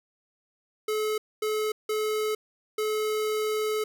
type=tone bursts at uneven times; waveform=square; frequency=429.7 Hz; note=A4; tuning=41 cents flat; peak=-26 dBFS; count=4; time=0.88-1.18 / 1.42-1.72 / 1.89-2.35 / 2.78-3.84 s; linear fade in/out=5 ms; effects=none